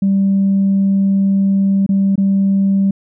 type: tone with dropouts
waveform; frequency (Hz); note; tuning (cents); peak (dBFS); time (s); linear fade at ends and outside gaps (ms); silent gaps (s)
sine; 195.6; G3; -4; -9; 0.02-2.91; 5; 1.864-1.89 / 2.157-2.178
effects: tanh soft clip ceiling -7 dBFS